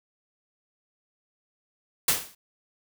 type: noise with exponential decay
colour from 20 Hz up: white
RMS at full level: -18 dBFS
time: 2.08-2.35 s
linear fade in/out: 5 ms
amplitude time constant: 58 ms
effects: none